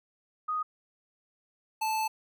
sine / square tone pair in turn, 1244.5 / 875.3 Hz, D#6 / A5, 0 / -9 cents, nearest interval tritone, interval 609 cents, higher first, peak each -28 dBFS, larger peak neither, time 0.48-0.63 / 1.81-2.08 s, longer second, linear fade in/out 10 ms, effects none

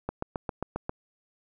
click train, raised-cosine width 1 ms, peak -16 dBFS, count 7, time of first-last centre 0.09-0.894 s, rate 7.46 Hz, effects none

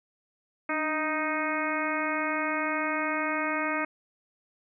harmonic tone with a mistuned harmonic, 311.1 Hz, D#4, in tune, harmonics 1 / 2 / 3 / 4 / 5 / 6 / 7 / 8, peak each -33 / -34 / -36 / -33 / -35 / -37 / -34 / -39 dBFS, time 0.69-3.85 s, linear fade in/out 5 ms, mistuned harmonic 1, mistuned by -57 cents, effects none

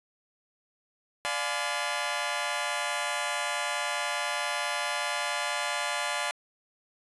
15% pulse chord, D diminished seventh, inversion none, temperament just, 587.3 / 704.8 / 845.8 / 1014.9 Hz, D5 / F5 / Ab5 / Cb6, 0 / +16 / +31 / +47 cents, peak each -28 dBFS, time 1.25-6.31 s, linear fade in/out 0 ms, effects resampled to 24000 Hz

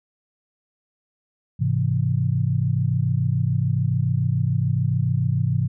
sine chord, Ab augmented, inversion none, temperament equal, 103.83 / 130.81 / 164.81 Hz, Ab2 / C3 / E3, 0 / 0 / 0 cents, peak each -23 / -21 / -25 dBFS, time 1.59-5.68 s, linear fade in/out 20 ms, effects none

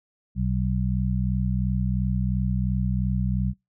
harmonic tone, 62.9 Hz, B1, 32 cents sharp, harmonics 1 / 2 / 3, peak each -26 / -26 / -26 dBFS, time 0.35-3.54 s, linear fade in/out 50 ms, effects noise-tail reverb RT60 0.2 s tail -25 dB re dry

